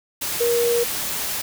sine tone in noise, 473.7 Hz, A#4, 28 cents sharp, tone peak -17 dBFS, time 0.4-0.84 s, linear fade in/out 10 ms, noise white, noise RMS -26 dBFS, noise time 0.21-1.42 s, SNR +6 dB, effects none

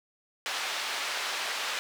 white band-pass noise, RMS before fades -33 dBFS, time 0.46-1.79 s, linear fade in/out 0 ms, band 660 to 3700 Hz, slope 12 dB/octave, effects none

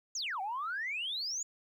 sine exponential two-way sweep, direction down then up, 7040 to 740 to 7040 Hz, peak -33 dBFS, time 0.15-1.43 s, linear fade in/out 5 ms, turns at 0.41 s, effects tanh soft clip ceiling -29 dBFS + 12-bit

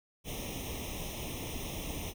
pink noise with comb filter, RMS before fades -39 dBFS, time 0.24-2.14 s, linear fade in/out 50 ms, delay 0.33 ms, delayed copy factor +0.95, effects none

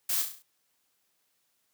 blue noise with echo, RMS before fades -29 dBFS, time 0.09-0.22 s, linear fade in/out 5 ms, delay 34 ms, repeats 6, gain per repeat -5 dB, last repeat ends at 0.424 s, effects white hiss -74 dBFS RMS until 1.73 s + high-pass 100 Hz 12 dB/octave

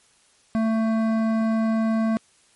sine tone with hard clipping, 222.7 Hz, A3, 21 cents sharp, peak -21 dBFS, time 0.55-2.17 s, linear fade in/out 0 ms, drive 13 dB, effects white hiss -59 dBFS RMS until 2.55 s + MP3 48 kbps

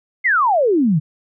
sine exponential sweep, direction down, 2167 to 141.7 Hz, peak -12 dBFS, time 0.24-1 s, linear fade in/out 20 ms, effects none

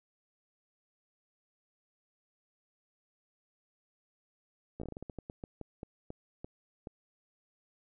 slowing click train, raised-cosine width 2 ms, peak -28 dBFS, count 17, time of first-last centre 4.8-6.872 s, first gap 15 ms, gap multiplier 1.25, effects none

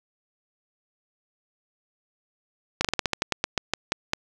slowing click train, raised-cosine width 0.2 ms, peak -5 dBFS, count 14, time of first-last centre 2.81-4.134 s, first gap 36 ms, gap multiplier 1.16, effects 7-bit

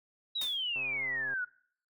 sine exponential sweep, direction down, 3947 to 1432 Hz, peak -31 dBFS, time 0.35-1.45 s, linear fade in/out 10 ms
white noise with exponential decay, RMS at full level -38 dBFS, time 0.41-0.64 s, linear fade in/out 5 ms, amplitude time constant 49 ms
click train, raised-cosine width 1 ms, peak -36 dBFS, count 77, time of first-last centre 0.76-1.336 s, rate 132 Hz
effects noise-tail reverb RT60 0.6 s tail -24 dB re dry

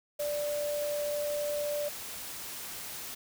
sine tone in noise, 587.3 Hz, D5, in tune, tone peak -30 dBFS, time 0.19-1.89 s, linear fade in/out 10 ms, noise white, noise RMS -41 dBFS, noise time 0.19-3.15 s, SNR +8 dB, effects none

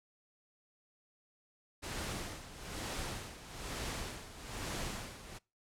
pink noise with tremolo, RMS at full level -39 dBFS, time 1.82-5.39 s, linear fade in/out 20 ms, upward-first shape sine, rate 1.1 Hz, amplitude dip 75%, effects noise-tail reverb RT60 0.3 s tail -25 dB re dry + low-pass 10000 Hz 12 dB/octave

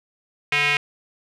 square tone with band-pass filter, 145.4 Hz, D3, 17 cents flat, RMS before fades -20 dBFS, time 0.52-0.77 s, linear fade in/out 2 ms, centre 2400 Hz, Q 4.4, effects none

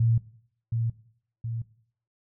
sine tone with echo, 115 Hz, A#2, 23 cents flat, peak -19 dBFS, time 0-0.18 s, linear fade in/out 5 ms, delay 720 ms, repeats 2, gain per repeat -5 dB, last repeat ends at 1.62 s, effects noise-tail reverb RT60 0.6 s tail -18 dB re dry

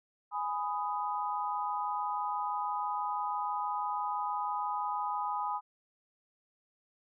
sine chord, G# minor, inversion none, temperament just, 830.6 / 996.7 / 1245.9 Hz, G#5 / B5 / D#6, 0 / +16 / +2 cents, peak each -35 / -35 / -37 dBFS, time 0.31-5.61 s, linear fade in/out 50 ms, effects none

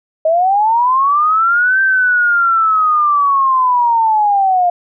sine linear two-way sweep, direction up then down, 622.3 to 1568 to 697 Hz, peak -9 dBFS, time 0.25-4.7 s, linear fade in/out 5 ms, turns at 1.81 s, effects none

